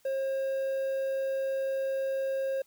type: tone with quantisation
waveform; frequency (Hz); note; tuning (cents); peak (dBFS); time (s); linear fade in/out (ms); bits
triangle; 537; C5; +45; -26; 0.05-2.62; 5; 9
effects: white hiss -66 dBFS RMS until 2.66 s